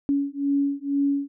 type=beating tone pair; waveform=sine; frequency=280 / 282.1 Hz; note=C#4 / C#4; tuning=+18 / +30 cents; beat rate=2.1 Hz; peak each=-24 dBFS; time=0.09-1.28 s; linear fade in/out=0 ms; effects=none